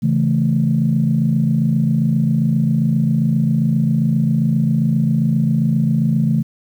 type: chord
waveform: sine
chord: A major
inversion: first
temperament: just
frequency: 137.5 / 165 / 220 Hz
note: C#3 / E3 / A3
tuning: -14 / +2 / 0 cents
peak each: -17 dBFS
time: 0.02-6.43 s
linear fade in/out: 20 ms
effects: tanh soft clip ceiling -4 dBFS + 8-bit